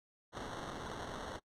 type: noise with sample-and-hold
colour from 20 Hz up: blue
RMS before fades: -44 dBFS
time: 0.32-1.4 s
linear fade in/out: 50 ms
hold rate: 2450 Hz
effects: noise-tail reverb RT60 0.1 s tail -22 dB re dry + low-pass 7000 Hz 12 dB/octave